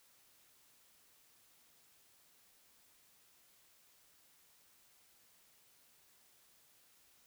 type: silence
effects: white hiss -68 dBFS RMS until 7.26 s